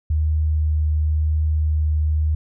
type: tone with vibrato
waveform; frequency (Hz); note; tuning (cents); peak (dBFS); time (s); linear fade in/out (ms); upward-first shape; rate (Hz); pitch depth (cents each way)
sine; 77; D#2; -17; -16; 0.1-2.35; 5; triangle; 0.94; 10
effects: none